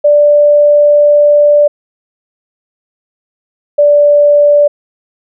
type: tone pair in turn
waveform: sine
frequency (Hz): 587.3 / 583.9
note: D5 / D5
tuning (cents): 0 / -10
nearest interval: unison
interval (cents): 10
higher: first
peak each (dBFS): -3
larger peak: neither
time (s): 0.04-1.68 / 3.78-4.68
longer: first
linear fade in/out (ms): 10
effects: none